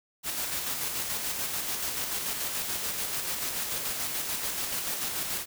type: noise with tremolo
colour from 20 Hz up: white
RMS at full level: -31 dBFS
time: 0.23-5.46 s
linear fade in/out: 50 ms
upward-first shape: square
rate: 6.9 Hz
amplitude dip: 30%
effects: none